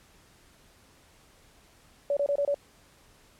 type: tone bursts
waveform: sine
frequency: 570 Hz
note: C#5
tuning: 48 cents sharp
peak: -23 dBFS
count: 5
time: 2.1-2.544 s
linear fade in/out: 2 ms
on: 68 ms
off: 26 ms
effects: pink hiss -59 dBFS RMS until 3.39 s + low-pass 12000 Hz 12 dB/octave